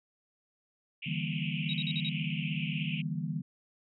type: band-pass noise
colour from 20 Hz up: white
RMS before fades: -40 dBFS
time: 1.02-3.02 s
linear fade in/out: 10 ms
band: 2300 to 3000 Hz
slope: 96 dB/octave
type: chord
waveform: sine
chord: E half-diminished seventh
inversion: third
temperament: just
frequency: 148.33 / 164.81 / 197.78 / 237.3 Hz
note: D3 / E3 / G3 / Bb3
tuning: +18 / 0 / +16 / +31 cents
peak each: -36 / -35 / -39 / -41 dBFS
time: 1.06-3.42 s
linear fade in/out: 10 ms
type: tone bursts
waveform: sine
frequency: 3808 Hz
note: A#7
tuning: 36 cents sharp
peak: -33 dBFS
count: 5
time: 1.69-2.091 s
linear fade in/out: 2 ms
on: 45 ms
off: 44 ms
effects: none